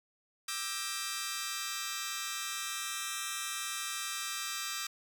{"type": "chord", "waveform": "10% pulse", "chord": "E half-diminished seventh", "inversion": "third", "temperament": "just", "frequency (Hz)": [1186.7, 1318.5, 1582.2, 1898.7], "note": ["D6", "E6", "G6", "Bb6"], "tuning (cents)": [18, 0, 16, 31], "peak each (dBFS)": -33, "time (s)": [0.48, 4.87], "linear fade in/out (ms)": 5, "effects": []}